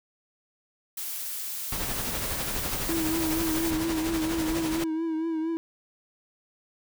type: noise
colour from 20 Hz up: blue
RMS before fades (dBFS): -34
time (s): 0.97-3.71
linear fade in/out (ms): 5
type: noise with tremolo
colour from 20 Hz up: pink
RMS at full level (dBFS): -31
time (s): 1.72-4.84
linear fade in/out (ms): 2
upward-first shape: sine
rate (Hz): 12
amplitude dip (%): 45
type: tone with vibrato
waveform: triangle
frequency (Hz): 323.3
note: E4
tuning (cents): -34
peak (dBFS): -24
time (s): 2.89-5.57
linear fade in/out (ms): 0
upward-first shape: triangle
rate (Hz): 4.3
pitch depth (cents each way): 57
effects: none